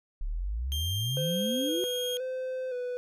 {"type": "exponential sweep", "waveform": "sine", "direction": "up", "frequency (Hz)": [33.07, 377.7], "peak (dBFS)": -29, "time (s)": [0.21, 1.84], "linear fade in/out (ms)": 0}
{"type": "tone with pitch glide", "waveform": "40% pulse", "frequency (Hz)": [3181, 3248], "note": ["G7", "G#7"], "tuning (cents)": [25, -39], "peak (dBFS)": -31, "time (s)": [0.72, 2.17], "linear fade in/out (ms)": 0, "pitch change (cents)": 36, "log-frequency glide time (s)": [0.98, 1.58]}
{"type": "tone with vibrato", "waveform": "triangle", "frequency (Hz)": 505, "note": "B4", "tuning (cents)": 39, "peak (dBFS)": -29, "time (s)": [1.17, 2.97], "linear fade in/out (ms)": 0, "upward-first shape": "square", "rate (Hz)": 0.97, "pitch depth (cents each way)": 35}
{"effects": []}